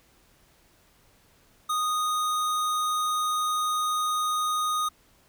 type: tone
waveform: square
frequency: 1239 Hz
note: D#6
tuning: 8 cents flat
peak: -25 dBFS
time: 1.69-4.89 s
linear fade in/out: 10 ms
effects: pink hiss -61 dBFS RMS until 5.28 s